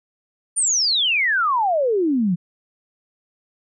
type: exponential sweep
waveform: sine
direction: down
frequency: 9397 to 165.7 Hz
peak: -16 dBFS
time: 0.56-2.36 s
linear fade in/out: 20 ms
effects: none